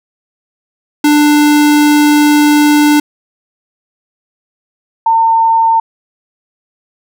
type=tone pair in turn; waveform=square / sine; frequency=296.2 / 905.7 Hz; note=D4 / A5; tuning=+15 / +50 cents; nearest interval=octave + perfect fifth; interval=1935 cents; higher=second; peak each=-6 dBFS; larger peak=neither; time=1.04-3 / 5.06-5.8 s; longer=first; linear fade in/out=5 ms; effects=none